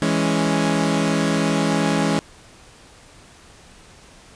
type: chord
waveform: sawtooth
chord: C# minor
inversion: first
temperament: equal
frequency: 164.81 / 207.7 / 277.2 Hz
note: E3 / G#3 / C#4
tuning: 0 / 0 / 0 cents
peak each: -18 dBFS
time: 0.02-2.19 s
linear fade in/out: 0 ms
effects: pink hiss -47 dBFS RMS until 4.35 s + resampled to 22050 Hz